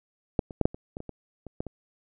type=clicks; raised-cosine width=2 ms; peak=-9 / -26 / -8 / -6 / -26 / -22 / -25 / -24 / -26 / -17 / -23 dBFS; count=11; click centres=0.392 / 0.508 / 0.613 / 0.655 / 0.745 / 0.969 / 1.004 / 1.093 / 1.467 / 1.605 / 1.667 s; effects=none